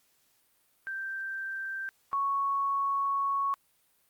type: tone pair in turn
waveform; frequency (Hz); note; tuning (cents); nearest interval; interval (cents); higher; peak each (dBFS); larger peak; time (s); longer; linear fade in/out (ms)
sine; 1568 / 1108.7; G6 / C#6; 0 / 0; tritone; 600; first; -33 / -26; second; 0.87-1.89 / 2.13-3.54; second; 0
effects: white hiss -69 dBFS RMS until 4.09 s + Opus 48 kbps